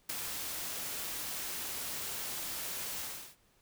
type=noise with ADSR envelope; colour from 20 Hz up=white; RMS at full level=-32 dBFS; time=0.09-3.36 s; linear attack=10 ms; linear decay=3 ms; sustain=-7 dB; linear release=350 ms; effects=pink hiss -69 dBFS RMS until 3.61 s